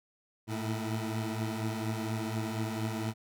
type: tone cluster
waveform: 20% pulse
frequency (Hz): 109.6 / 113.8 / 323.6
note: A2 / A#2 / E4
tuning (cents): -6 / -41 / -32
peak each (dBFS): -29 / -33 / -37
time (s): 0.47-3.14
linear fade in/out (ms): 50
effects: none